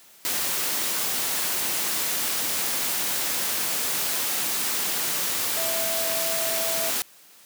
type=tone in noise; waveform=sine; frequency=659.3 Hz; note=E5; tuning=in tune; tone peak=-30 dBFS; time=5.57-6.9 s; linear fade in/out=0 ms; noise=white; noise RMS=-26 dBFS; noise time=0.25-7.02 s; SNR=-7 dB; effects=white hiss -52 dBFS RMS until 7.45 s + high-pass 150 Hz 12 dB/octave